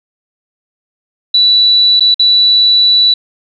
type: tone with dropouts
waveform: sine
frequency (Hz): 3951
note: B7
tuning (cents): 0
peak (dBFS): -5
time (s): 1.34-3.14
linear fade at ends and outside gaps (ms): 5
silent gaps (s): 1.997-2.006 / 2.144-2.194
effects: none